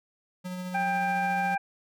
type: tone with tremolo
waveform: square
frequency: 181.9 Hz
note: F#3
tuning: 29 cents flat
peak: -33 dBFS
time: 0.44-1.56 s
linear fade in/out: 20 ms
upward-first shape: sine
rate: 14 Hz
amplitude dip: 25%
type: harmonic tone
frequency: 793 Hz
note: G5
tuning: 20 cents sharp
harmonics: 1 / 2 / 3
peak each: -26 / -32 / -36 dBFS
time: 0.74-1.58 s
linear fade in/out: 10 ms
effects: none